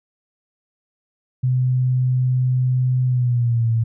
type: tone with pitch glide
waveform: sine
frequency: 127.3 to 114.07 Hz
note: C3 to A#2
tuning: -47 to -37 cents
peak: -15 dBFS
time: 1.43-3.84 s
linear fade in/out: 10 ms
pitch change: -190 cents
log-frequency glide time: 3.06-3.71 s
effects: none